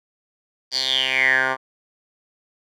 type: tone with band-pass filter sweep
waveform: 10% pulse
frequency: 131.3 Hz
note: C3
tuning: 6 cents sharp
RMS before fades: -20 dBFS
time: 0.71-1.57 s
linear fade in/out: 50 ms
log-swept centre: 4900 to 1200 Hz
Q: 8.6
effects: none